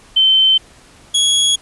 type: tone pair in turn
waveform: sine / sawtooth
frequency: 3087 / 3337 Hz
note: G7 / G#7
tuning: -27 / +8 cents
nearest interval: minor second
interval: 135 cents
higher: second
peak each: -8 dBFS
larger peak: neither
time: 0.16-0.58 / 1.14-1.56 s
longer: neither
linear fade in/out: 10 ms
effects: pink hiss -45 dBFS RMS until 1.61 s + resampled to 24000 Hz